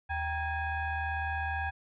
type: tone with frequency modulation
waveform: sine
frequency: 784 Hz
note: G5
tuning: in tune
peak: -30 dBFS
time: 0.09-1.71 s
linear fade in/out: 20 ms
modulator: 862 Hz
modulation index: 1.4
effects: none